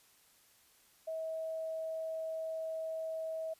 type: tone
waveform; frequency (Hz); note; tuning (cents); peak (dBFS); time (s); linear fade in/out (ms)
sine; 643; E5; -43; -36; 1.07-3.54; 10
effects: white hiss -66 dBFS RMS until 3.59 s + resampled to 32000 Hz